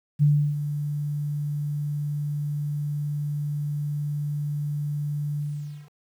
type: tone with ADSR envelope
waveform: sine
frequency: 146.83 Hz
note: D3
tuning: in tune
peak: -14 dBFS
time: 0.19-5.9 s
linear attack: 35 ms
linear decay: 320 ms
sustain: -11 dB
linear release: 500 ms
effects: 9-bit